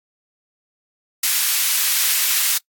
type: high-pass noise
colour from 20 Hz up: white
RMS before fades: -18 dBFS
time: 1.23-2.58 s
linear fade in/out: 5 ms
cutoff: 1700 Hz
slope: 12 dB/octave
effects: noise-tail reverb RT60 0.1 s tail -26 dB re dry + AAC 64 kbps